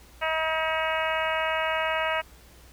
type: harmonic tone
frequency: 318.8 Hz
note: D#4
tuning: 42 cents sharp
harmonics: 2 / 3 / 4 / 5 / 6 / 7 / 8 / 9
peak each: -29 / -31 / -32 / -33 / -34 / -34 / -35 / -36 dBFS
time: 0.21-2.22 s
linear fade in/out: 20 ms
effects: added 60 Hz sine -51 dBFS peak until 2.72 s + pink hiss -54 dBFS RMS until 2.72 s